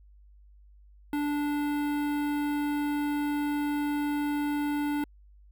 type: tone with notch filter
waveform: square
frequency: 292.4 Hz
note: D4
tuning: 7 cents flat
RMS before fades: -29 dBFS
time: 1.13-5.04 s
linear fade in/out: 2 ms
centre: 6000 Hz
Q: 0.52
effects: added 50 Hz sine -52 dBFS peak until 5.51 s